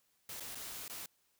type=noise with dropouts; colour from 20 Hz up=white; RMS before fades=-45 dBFS; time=0.29-1.06 s; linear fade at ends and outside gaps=2 ms; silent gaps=0.399-0.405 / 0.548-0.553 / 0.88-0.897 s; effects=white hiss -75 dBFS RMS until 1.39 s